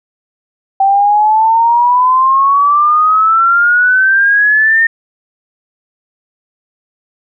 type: exponential sweep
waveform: sine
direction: up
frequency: 774 to 1836 Hz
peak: -6 dBFS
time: 0.8-4.87 s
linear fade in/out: 5 ms
effects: none

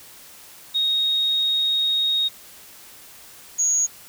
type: tone pair in turn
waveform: sine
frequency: 3744 / 6671 Hz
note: A#7 / G#8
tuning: +7 / +7 cents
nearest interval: minor seventh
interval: 1000 cents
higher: second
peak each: -18 / -17 dBFS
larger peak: second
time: 0.74-2.29 / 3.58-3.87 s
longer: first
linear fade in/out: 20 ms
effects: white hiss -45 dBFS RMS until 4.08 s

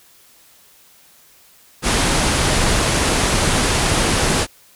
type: low-pass noise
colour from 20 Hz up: pink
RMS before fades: -17 dBFS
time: 1.82-4.47 s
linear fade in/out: 50 ms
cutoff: 11000 Hz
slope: 96 dB/octave
effects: white hiss -50 dBFS RMS until 4.75 s

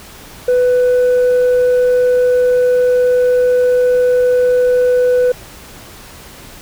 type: tone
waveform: sine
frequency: 497.2 Hz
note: B4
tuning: 12 cents sharp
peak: -6 dBFS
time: 0.48-5.32 s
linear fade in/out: 5 ms
effects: tanh soft clip ceiling -8 dBFS + pink hiss -36 dBFS RMS until 6.61 s

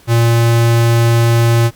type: tone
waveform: square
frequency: 116.54 Hz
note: A#2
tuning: in tune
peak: -9 dBFS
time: 0.07-1.71 s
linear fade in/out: 50 ms
effects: pink hiss -46 dBFS RMS until 1.75 s + Opus 48 kbps

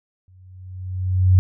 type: tone with exponential growth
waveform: sine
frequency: 92.5 Hz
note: F#2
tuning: in tune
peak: -8 dBFS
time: 0.28-1.39 s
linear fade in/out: 0 ms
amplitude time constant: 240 ms
effects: none

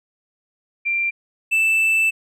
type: tone pair in turn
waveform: sine / triangle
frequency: 2369 / 2646 Hz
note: D7 / E7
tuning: +14 / +6 cents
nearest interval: major second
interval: 192 cents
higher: second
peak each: -18 / -13 dBFS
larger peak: second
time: 0.85-1.11 / 1.51-2.11 s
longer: second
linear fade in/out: 20 ms
effects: none

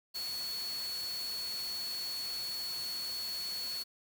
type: tone in noise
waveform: sine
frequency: 4395 Hz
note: C#8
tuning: 16 cents flat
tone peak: -36 dBFS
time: 0.14-3.84 s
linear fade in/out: 20 ms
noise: white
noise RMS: -45 dBFS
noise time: 0.14-3.84 s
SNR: +6 dB
effects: none

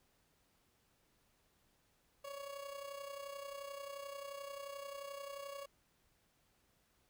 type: tone with amplitude modulation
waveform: 30% pulse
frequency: 560 Hz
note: C#5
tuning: 18 cents sharp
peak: -40 dBFS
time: 2.24-5.66 s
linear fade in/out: 10 ms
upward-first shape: sine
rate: 31.4 Hz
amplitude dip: 60%
effects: pink hiss -75 dBFS RMS until 7.09 s

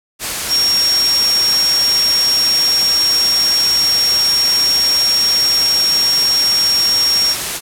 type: tone in noise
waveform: sine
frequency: 5560 Hz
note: F8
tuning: 9 cents flat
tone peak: -11 dBFS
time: 0.48-7.36 s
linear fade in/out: 50 ms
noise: white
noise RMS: -20 dBFS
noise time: 0.19-7.61 s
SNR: +6 dB
effects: low-pass 12000 Hz 12 dB/octave

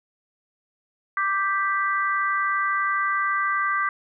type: chord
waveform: sine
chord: G major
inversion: second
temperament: equal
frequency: 1174.7 / 1568 / 1975.5 Hz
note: D6 / G6 / B6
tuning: 0 / 0 / 0 cents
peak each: -23 / -26 / -28 dBFS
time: 1.17-3.89 s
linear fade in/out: 2 ms
effects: none

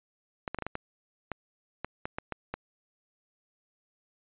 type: clicks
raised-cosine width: 0.5 ms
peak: -18 dBFS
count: 12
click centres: 0.478 / 0.546 / 0.587 / 0.623 / 0.666 / 0.754 / 1.317 / 1.846 / 2.055 / 2.185 / 2.323 / 2.54 s
effects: resampled to 8000 Hz

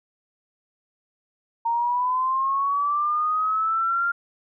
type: linear sweep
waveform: sine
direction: up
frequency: 920 to 1400 Hz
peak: -20 dBFS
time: 1.65-4.12 s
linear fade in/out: 10 ms
effects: none

